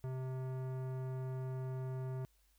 sine tone with tanh clipping, 130 Hz, C3, 11 cents flat, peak -40 dBFS, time 0.04-2.25 s, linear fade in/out 0 ms, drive 17 dB, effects added 50 Hz sine -70 dBFS peak until 2.58 s + white hiss -75 dBFS RMS until 2.58 s

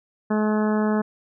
harmonic tone, 213.5 Hz, G#3, 48 cents sharp, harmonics 1 / 2 / 3 / 4 / 5 / 6 / 7 / 8, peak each -20 / -26 / -30 / -32 / -34 / -36 / -37 / -38 dBFS, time 0.3-1.02 s, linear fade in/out 10 ms, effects none

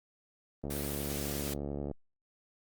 click train, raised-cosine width 2 ms, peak -24 dBFS, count 92, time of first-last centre 0.64-1.913 s, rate 71.5 Hz
white high-pass noise, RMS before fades -40 dBFS, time 0.7-1.54 s, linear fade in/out 5 ms, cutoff 300 Hz, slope 12 dB/octave
effects Opus 32 kbps

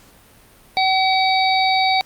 harmonic tone, 760 Hz, F#5, 46 cents sharp, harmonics 1 / 3 / 5 / 6, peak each -16 / -21 / -23 / -24 dBFS, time 0.77-2.01 s, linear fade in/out 0 ms, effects pink hiss -49 dBFS RMS until 2.05 s + Opus 48 kbps

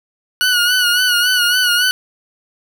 20% pulse tone with vibrato, 1463 Hz, F#6, 20 cents flat, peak -7 dBFS, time 0.41-1.91 s, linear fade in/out 0 ms, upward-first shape sine, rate 3.6 Hz, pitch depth 51 cents each way, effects none

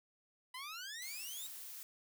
15% pulse exponential sweep, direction up, 987.8 to 3860 Hz, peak -38 dBFS, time 0.54-1.47 s, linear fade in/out 5 ms
blue noise, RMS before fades -49 dBFS, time 1.02-1.83 s, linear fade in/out 0 ms
effects none

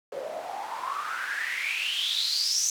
white noise with band-pass filter sweep, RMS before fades -30 dBFS, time 0.12-2.7 s, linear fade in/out 2 ms, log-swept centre 510 to 6300 Hz, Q 9.2, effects none

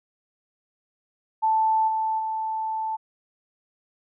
sine tone with level steps, 880 Hz, A5, in tune, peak -18 / -22 / -25 dBFS, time 1.42-2.97 s, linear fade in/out 20 ms, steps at 1.87 / 2.18 s, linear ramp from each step 20 ms, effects none

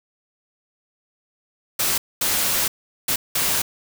white noise bursts at uneven times, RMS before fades -21 dBFS, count 4, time 1.79-1.98 / 2.21-2.68 / 3.08-3.16 / 3.35-3.62 s, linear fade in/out 5 ms, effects none

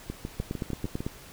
two click trains, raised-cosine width 3 ms, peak -20 / -17 dBFS, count 7 / 7, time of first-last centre 0.1-1.005 / 0.4-1.065 s, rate 6.63 / 9.02 Hz, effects pink hiss -48 dBFS RMS until 1.32 s

